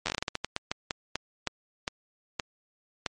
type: slowing click train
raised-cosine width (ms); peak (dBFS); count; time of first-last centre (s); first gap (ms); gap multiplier
0.2; -11; 19; 0.06-3.063; 10; 1.28
effects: MP3 48 kbps